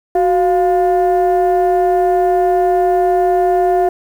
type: tone pair together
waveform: sine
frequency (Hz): 370 / 699.7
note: F#4 / F5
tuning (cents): 0 / +3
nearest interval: major seventh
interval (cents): 1103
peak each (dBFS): -11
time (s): 0.15-3.89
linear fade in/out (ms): 5
effects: tanh soft clip ceiling -7 dBFS + 7-bit